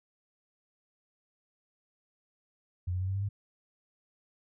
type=tone with pitch steps; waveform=sine; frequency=89.1 / 91.39 / 93.75 / 96.16 / 98.63 / 101.17 Hz; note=F2 / F#2 / F#2 / G2 / G2 / G#2; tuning=+35 / -21 / +23 / -33 / +11 / -45 cents; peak=-29 dBFS; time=2.87-3.29 s; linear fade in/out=10 ms; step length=70 ms; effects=none